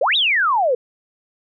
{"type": "exponential two-way sweep", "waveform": "sine", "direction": "up then down", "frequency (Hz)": [466.2, 3917, 466.2], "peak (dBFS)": -14, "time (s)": [0.01, 0.75], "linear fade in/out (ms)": 5, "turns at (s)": 0.16, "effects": []}